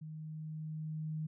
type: tone with level ramp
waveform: sine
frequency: 155.9 Hz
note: D#3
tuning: 4 cents sharp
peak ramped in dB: -43 to -35 dBFS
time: 0.01-1.27 s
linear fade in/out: 10 ms
effects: none